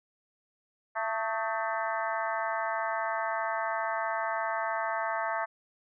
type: harmonic tone with a mistuned harmonic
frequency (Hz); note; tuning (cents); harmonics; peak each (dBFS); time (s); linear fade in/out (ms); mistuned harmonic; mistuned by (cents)
223.1; A3; +24; 3 / 4 / 5 / 6 / 7 / 8 / 9; -34 / -34 / -36 / -38 / -38 / -39 / -43; 0.95-5.46; 20; 6; -87
effects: none